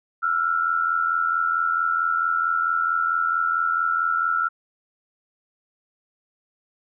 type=tone pair together; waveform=sine; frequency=1336.5 / 1421 Hz; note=E6 / F6; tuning=+23 / +30 cents; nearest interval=minor second; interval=107 cents; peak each=-21 / -24 dBFS; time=0.22-4.49 s; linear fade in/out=20 ms; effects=none